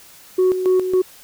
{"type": "tone with tremolo", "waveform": "sine", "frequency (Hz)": 370, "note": "F#4", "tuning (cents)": 0, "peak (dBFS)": -10, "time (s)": [0.38, 1.02], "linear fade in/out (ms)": 10, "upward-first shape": "square", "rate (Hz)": 3.6, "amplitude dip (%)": 65, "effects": ["tanh soft clip ceiling -10 dBFS", "white hiss -45 dBFS RMS until 1.23 s"]}